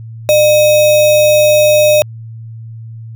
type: tone with sample-and-hold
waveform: sine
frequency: 604 Hz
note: D5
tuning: 48 cents sharp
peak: -5 dBFS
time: 0.29-2.02 s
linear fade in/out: 0 ms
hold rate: 3150 Hz
effects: added 113 Hz sine -26 dBFS peak until 3.15 s